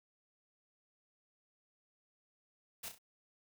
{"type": "noise with echo", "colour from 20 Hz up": "white", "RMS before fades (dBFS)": -44, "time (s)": [2.83, 2.89], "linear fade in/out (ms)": 10, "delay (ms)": 32, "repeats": 3, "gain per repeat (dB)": -7, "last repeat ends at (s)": 2.986, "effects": []}